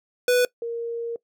square / sine tone pair in turn, 493.9 / 466.2 Hz, B4 / A#4, 0 / 0 cents, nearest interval minor second, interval 100 cents, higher first, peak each -17 / -26 dBFS, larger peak first, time 0.28-0.45 / 0.62-1.16 s, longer second, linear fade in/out 2 ms, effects noise-tail reverb RT60 0.1 s tail -21 dB re dry

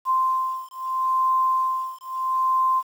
sine beating tone pair, 1042 / 1042.77 Hz, C6 / C6, -7 / -6 cents, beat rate 0.77 Hz, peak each -23 dBFS, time 0.05-2.83 s, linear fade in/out 50 ms, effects 8-bit

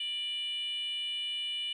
sine tone with frequency modulation, 2949 Hz, F#7, 6 cents flat, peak -31 dBFS, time 0-1.73 s, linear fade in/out 5 ms, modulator 581 Hz, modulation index 0.54, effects tanh soft clip ceiling -29 dBFS

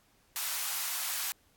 white high-pass noise, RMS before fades -34 dBFS, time 0.36-1.32 s, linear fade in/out 0 ms, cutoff 790 Hz, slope 24 dB/octave, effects pink hiss -67 dBFS RMS until 1.56 s + AAC 64 kbps

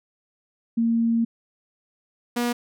sine / sawtooth tone pair in turn, 230.2 / 240.5 Hz, A#3 / B3, -22 / -46 cents, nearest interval minor second, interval 76 cents, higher second, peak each -18 dBFS, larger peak neither, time 0.77-1.25 / 2.36-2.53 s, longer first, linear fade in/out 10 ms, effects none

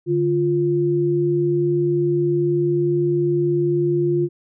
sine tone pair together, 146.83 / 349.2 Hz, D3 / F4, 0 / 0 cents, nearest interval octave + minor third, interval 1500 cents, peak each -22 / -17 dBFS, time 0.06-4.29 s, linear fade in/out 50 ms, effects none

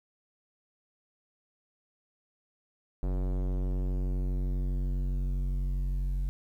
square tone with low-pass filter sweep, 46.25 Hz, F#1, in tune, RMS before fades -30 dBFS, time 3.03-6.29 s, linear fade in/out 0 ms, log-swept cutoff 640 to 120 Hz, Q 0.76, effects 10-bit

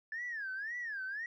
sine tone with vibrato, 1727 Hz, A6, 33 cents flat, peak -36 dBFS, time 0.12-1.26 s, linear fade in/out 2 ms, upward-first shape sine, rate 1.9 Hz, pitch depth 220 cents each way, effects tanh soft clip ceiling -33 dBFS + 13-bit

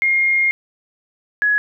sine tone pair in turn, 2132 / 1681.2 Hz, C7 / G#6, +32 / +21 cents, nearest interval major third, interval 411 cents, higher first, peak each -13 dBFS, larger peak neither, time 0.02-0.51 / 1.42-1.58 s, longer first, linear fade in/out 0 ms, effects none

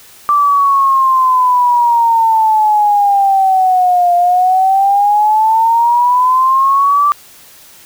sine exponential two-way sweep, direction down then up, 1174.7 to 698.5 to 1174.7 Hz, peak -7 dBFS, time 0.29-7.12 s, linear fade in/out 0 ms, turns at 4.15 s, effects white hiss -40 dBFS RMS until 7.85 s

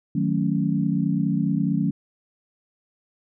sine chord, D# half-diminished seventh, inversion none, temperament equal, 155.56 / 185 / 220 / 277.2 Hz, D#3 / F#3 / A3 / C#4, 0 / 0 / 0 / 0 cents, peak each -25 / -24 / -26 / -26 dBFS, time 0.15-1.91 s, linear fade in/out 5 ms, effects none

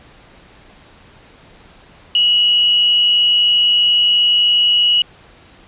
sine tone with amplitude modulation, 2912 Hz, F#7, 28 cents flat, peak -8 dBFS, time 2.15-5.02 s, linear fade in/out 2 ms, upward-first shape sine, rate 203 Hz, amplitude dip 40%, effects pink hiss -45 dBFS RMS until 5.67 s + resampled to 8000 Hz

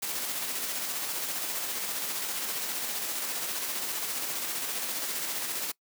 white noise with tremolo, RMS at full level -32 dBFS, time 0.02-5.72 s, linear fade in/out 10 ms, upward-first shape square, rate 15 Hz, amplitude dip 25%, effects noise-tail reverb RT60 0.1 s tail -23 dB re dry + high-pass 200 Hz 12 dB/octave

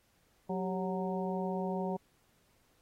harmonic tone with a mistuned harmonic, 185 Hz, F#3, in tune, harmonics 1 / 2 / 3 / 4 / 5, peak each -35 / -38 / -40 / -41 / -42 dBFS, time 0.49-1.97 s, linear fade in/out 10 ms, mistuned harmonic 2, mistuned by +84 cents, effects pink hiss -71 dBFS RMS until 2.81 s + AAC 48 kbps

